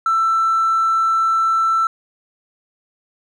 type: tone with hard clipping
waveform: sine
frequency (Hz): 1332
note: E6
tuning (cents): +18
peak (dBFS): -14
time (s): 0.06-1.87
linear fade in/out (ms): 2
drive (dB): 1
effects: none